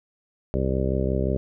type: harmonic tone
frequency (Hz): 65.7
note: C2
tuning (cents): +8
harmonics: 1 / 2 / 3 / 4 / 5 / 6 / 7 / 8 / 9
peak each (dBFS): -26 / -28 / -29 / -33 / -34 / -29 / -34 / -34 / -32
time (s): 0.54-1.37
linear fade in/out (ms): 0
effects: none